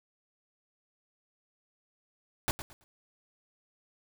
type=noise with echo; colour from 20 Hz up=pink; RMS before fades=-29 dBFS; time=2.48-2.51 s; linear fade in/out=0 ms; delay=110 ms; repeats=3; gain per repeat=-12 dB; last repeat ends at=2.84 s; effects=none